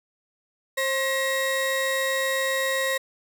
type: tone pair together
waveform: 35% pulse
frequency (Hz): 533.2 / 1900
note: C5 / A#6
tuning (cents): +33 / +33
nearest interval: octave + minor seventh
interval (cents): 2200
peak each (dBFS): -24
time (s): 0.77-2.98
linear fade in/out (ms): 10
effects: none